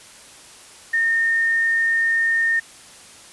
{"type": "tone with quantisation", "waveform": "sine", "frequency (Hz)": 1827, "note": "A#6", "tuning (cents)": -35, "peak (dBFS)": -16, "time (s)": [0.93, 2.6], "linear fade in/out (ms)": 10, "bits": 7, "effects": ["white hiss -44 dBFS RMS until 3.32 s", "resampled to 24000 Hz"]}